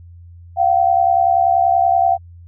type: tone pair together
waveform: sine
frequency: 694.6 / 765 Hz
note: F5 / G5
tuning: -10 / -42 cents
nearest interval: major second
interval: 168 cents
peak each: -14 dBFS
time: 0.56-2.18 s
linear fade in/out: 50 ms
effects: added 86 Hz sine -37 dBFS peak until 2.47 s